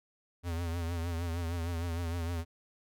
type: tone with vibrato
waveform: square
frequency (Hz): 84.7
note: E2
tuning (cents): +48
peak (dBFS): -33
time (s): 0.43-2.45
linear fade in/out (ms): 50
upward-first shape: triangle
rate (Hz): 6.5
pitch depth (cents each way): 74
effects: none